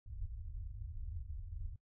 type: low-pass noise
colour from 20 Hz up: pink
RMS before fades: -44 dBFS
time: 0.06-1.76 s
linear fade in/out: 5 ms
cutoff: 100 Hz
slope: 48 dB/octave
effects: noise-tail reverb RT60 0.1 s tail -20 dB re dry